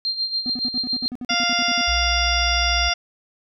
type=tone with tremolo; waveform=sine; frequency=4182 Hz; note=C8; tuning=2 cents flat; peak=-19 dBFS; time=0.05-1.08 s; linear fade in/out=0 ms; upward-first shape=sine; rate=7.1 Hz; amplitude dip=70%
type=tone bursts; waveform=triangle; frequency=247.3 Hz; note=B3; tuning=3 cents sharp; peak=-25 dBFS; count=15; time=0.46-1.812 s; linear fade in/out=0 ms; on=36 ms; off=58 ms
type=harmonic tone; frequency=698.5 Hz; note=F5; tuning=in tune; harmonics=1 / 2 / 3 / 4 / 5 / 7 / 8; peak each=-26 / -26 / -26 / -26 / -26 / -26 / -26 dBFS; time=1.29-2.94 s; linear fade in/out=10 ms
type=tone; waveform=sine; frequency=61.5 Hz; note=B1; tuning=7 cents flat; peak=-23 dBFS; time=1.87-2.9 s; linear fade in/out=20 ms
effects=none